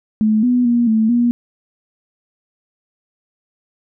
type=tone with pitch steps; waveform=sine; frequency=216.1 / 246.9 / 238.2 / 220.3 / 239.5 Hz; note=A3 / B3 / A#3 / A3 / A#3; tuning=-31 / 0 / +38 / +2 / +47 cents; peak=-11 dBFS; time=0.21-1.31 s; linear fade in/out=0 ms; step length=220 ms; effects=none